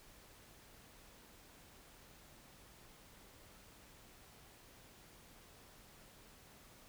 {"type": "silence", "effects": ["pink hiss -61 dBFS RMS until 6.88 s"]}